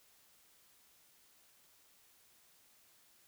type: silence
effects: white hiss -67 dBFS RMS until 3.27 s